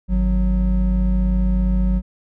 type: tone pair together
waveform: triangle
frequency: 51.44 / 183.6 Hz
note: G#1 / F#3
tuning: -16 / -13 cents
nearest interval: octave + minor seventh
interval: 2203 cents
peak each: -14 / -18 dBFS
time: 0.08-2.02 s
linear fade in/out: 50 ms
effects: none